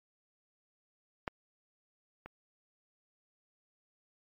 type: clicks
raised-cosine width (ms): 0.5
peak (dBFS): -18 / -30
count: 2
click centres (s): 1.278 / 2.26
effects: MP3 48 kbps